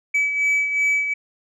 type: beating tone pair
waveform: sine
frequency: 2290 / 2292.7 Hz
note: D7 / D7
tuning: -44 / -42 cents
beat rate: 2.7 Hz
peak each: -16 / -23 dBFS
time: 0.14-1.14 s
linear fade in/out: 10 ms
effects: tanh soft clip ceiling -15 dBFS